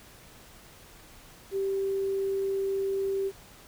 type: tone with quantisation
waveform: sine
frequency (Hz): 390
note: G4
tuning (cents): -9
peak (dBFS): -26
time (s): 1.51-3.32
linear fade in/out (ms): 50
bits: 9
effects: pink hiss -52 dBFS RMS until 3.67 s